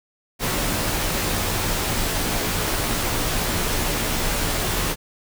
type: noise with comb filter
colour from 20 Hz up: pink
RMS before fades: -23 dBFS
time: 0.39-4.96 s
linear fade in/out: 50 ms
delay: 15 ms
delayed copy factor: -0.55
effects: none